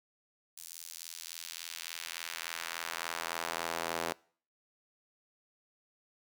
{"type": "tone with high-pass filter sweep", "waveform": "sawtooth", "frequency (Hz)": 83.5, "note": "E2", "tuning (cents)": 23, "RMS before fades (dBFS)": -40, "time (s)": [0.57, 4.13], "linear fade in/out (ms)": 5, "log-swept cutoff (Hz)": [7600, 500], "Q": 0.86, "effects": ["noise-tail reverb RT60 0.5 s tail -25 dB re dry"]}